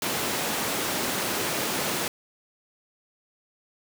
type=high-pass noise; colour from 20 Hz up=pink; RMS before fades=-28 dBFS; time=0.02-2.08 s; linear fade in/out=2 ms; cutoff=210 Hz; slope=12 dB/octave; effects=none